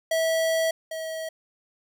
square tone pair in turn, 650 / 642.2 Hz, E5 / E5, -24 / -45 cents, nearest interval unison, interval 21 cents, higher first, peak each -22 / -31 dBFS, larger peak first, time 0.11-0.71 / 0.91-1.29 s, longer first, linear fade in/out 5 ms, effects none

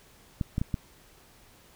clicks, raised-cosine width 5 ms, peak -15 dBFS, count 4, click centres 0.412 / 0.581 / 0.615 / 0.742 s, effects pink hiss -57 dBFS RMS until 1.75 s

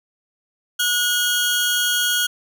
sawtooth tone pair together, 1454 / 3264 Hz, F#6 / G#7, -31 / -31 cents, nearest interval octave + major second, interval 1400 cents, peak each -17 dBFS, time 0.79-2.27 s, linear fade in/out 10 ms, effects none

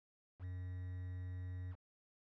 triangle tone with quantisation, 91 Hz, F#2, 28 cents flat, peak -40 dBFS, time 0.39-1.76 s, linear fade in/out 50 ms, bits 10, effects low-pass 2000 Hz 12 dB/octave

